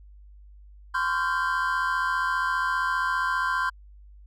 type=tone cluster; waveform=triangle; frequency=1028 / 1103 / 1394 / 1567 Hz; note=C6 / C#6 / F6 / G6; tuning=-31 / -9 / -4 / -1 cents; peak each=-25 / -31 / -29 / -26 dBFS; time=0.94-3.7 s; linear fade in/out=10 ms; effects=added 50 Hz sine -46 dBFS peak until 4.26 s